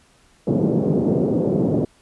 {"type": "band-pass noise", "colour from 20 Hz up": "pink", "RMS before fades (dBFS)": -19, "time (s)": [0.47, 1.85], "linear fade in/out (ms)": 5, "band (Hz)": [140, 490], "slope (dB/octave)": 24, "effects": ["pink hiss -56 dBFS RMS until 2.01 s", "resampled to 24000 Hz"]}